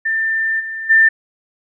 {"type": "tone with level steps", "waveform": "sine", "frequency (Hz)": 1789, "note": "A6", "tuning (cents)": 28, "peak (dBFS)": [-15, -23, -7], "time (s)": [0.05, 1.09], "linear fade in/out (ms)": 10, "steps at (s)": [0.59, 0.89], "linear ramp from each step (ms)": 20, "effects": []}